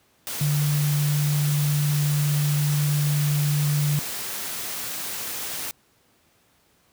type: tone in noise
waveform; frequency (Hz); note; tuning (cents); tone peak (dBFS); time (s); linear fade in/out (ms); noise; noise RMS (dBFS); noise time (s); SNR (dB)
sine; 146.83; D3; 0; -19; 0.41-3.99; 0; white; -31; 0.27-5.71; +9
effects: pink hiss -62 dBFS RMS until 6.92 s + high-pass 80 Hz 12 dB/octave